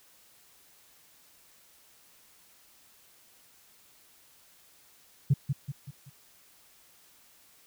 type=tone with echo; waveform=sine; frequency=138.59 Hz; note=C#3; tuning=in tune; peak=-17 dBFS; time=5.3-5.34 s; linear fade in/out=10 ms; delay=190 ms; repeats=4; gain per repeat=-7 dB; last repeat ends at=6.1 s; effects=tanh soft clip ceiling -14 dBFS + white hiss -60 dBFS RMS until 7.66 s